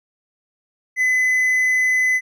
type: tone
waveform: triangle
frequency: 2017 Hz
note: B6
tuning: 36 cents sharp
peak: -13 dBFS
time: 0.96-2.21 s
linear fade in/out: 50 ms
effects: none